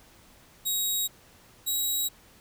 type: tone pair in turn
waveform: 10% pulse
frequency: 3800 / 3844 Hz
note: A#7 / B7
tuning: +33 / -48 cents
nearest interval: unison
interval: 19 cents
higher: second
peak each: -18 dBFS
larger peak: neither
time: 0.65-1.08 / 1.66-2.09 s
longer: neither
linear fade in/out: 20 ms
effects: pink hiss -56 dBFS RMS until 2.4 s